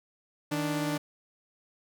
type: tone pair together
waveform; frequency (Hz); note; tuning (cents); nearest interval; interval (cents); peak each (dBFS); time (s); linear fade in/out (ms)
sawtooth; 155.56 / 293.7; D#3 / D4; 0 / 0; major seventh; 1100; -29 / -26; 0.51-0.98; 10
effects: none